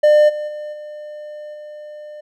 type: tone with level steps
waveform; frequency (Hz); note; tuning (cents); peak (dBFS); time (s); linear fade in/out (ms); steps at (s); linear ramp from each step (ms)
triangle; 600; D5; +37; -6 / -20 / -24 / -28 / -30; 0.03-2.21; 10; 0.28 / 0.47 / 0.72 / 1.53; 20
effects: none